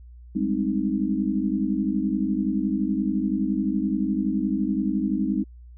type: chord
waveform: sine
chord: Ab major seventh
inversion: third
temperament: equal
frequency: 196 / 207.7 / 261.6 / 311.1 Hz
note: G3 / Ab3 / C4 / Eb4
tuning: 0 / 0 / 0 / 0 cents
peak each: -27 dBFS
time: 0.35-5.44 s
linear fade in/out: 10 ms
effects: added 60 Hz sine -42 dBFS peak until 5.77 s